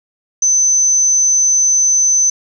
sine tone, 6110 Hz, G8, 45 cents flat, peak -9 dBFS, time 0.42-2.3 s, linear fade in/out 5 ms, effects none

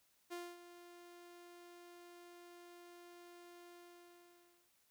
sawtooth tone with ADSR envelope, 349.2 Hz, F4, in tune, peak -39 dBFS, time 0.3-4.71 s, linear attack 27 ms, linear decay 240 ms, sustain -13 dB, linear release 1000 ms, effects white hiss -75 dBFS RMS until 4.9 s

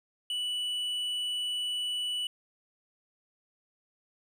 sine tone with tanh clipping, 2960 Hz, F#7, in tune, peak -31 dBFS, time 0.3-2.27 s, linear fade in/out 2 ms, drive 6 dB, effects none

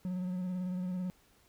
triangle tone with vibrato, 182.2 Hz, F#3, 26 cents flat, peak -31 dBFS, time 0.05-1.1 s, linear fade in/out 0 ms, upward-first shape square, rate 18 Hz, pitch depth 25 cents each way, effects pink hiss -66 dBFS RMS until 1.48 s

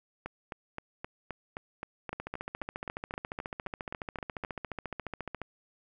two click trains, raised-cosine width 0.5 ms, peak -21 / -22 dBFS, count 48 / 17, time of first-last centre 2.13-5.417 / 0.26-4.448 s, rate 14.3 / 3.82 Hz, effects none

